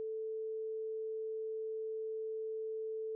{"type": "tone", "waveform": "sine", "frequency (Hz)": 440, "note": "A4", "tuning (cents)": 0, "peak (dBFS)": -37, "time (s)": [0, 3.15], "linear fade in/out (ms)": 0, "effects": []}